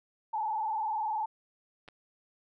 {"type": "tone with vibrato", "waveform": "sine", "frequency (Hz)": 869, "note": "A5", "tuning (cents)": -22, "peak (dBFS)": -29, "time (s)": [0.33, 1.26], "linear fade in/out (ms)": 10, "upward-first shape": "square", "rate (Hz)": 20, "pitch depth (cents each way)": 65}
{"type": "clicks", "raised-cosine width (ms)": 0.3, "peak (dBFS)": [-36, -32], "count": 2, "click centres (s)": [1.879, 1.886]}
{"effects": []}